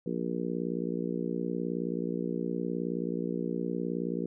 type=harmonic tone; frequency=59.1 Hz; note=A#1; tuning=24 cents sharp; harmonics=3 / 4 / 5 / 6 / 7 / 8; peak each=-35 / -36 / -37 / -38 / -38 / -39 dBFS; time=0.06-4.26 s; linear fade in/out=5 ms; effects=none